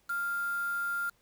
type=tone with quantisation; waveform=sine; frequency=1396.9 Hz; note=F6; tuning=in tune; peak=-30 dBFS; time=0.09-1.1 s; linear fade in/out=10 ms; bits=7; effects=pink hiss -69 dBFS RMS until 1.21 s